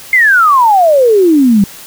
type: exponential sweep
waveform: sine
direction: down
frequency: 2134 to 191 Hz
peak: -4 dBFS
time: 0.13-1.64 s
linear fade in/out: 2 ms
effects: white hiss -32 dBFS RMS until 1.86 s